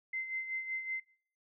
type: tone with tremolo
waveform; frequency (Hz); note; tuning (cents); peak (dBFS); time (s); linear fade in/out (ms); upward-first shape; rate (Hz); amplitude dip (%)
sine; 2071; C7; -18; -33; 0.13-1; 5; sine; 5.3; 60
effects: noise-tail reverb RT60 0.6 s tail -26 dB re dry